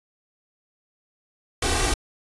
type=noise with comb filter; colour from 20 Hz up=pink; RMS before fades=-22 dBFS; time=1.62-1.94 s; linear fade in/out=5 ms; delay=2.6 ms; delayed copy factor=+1; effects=resampled to 24000 Hz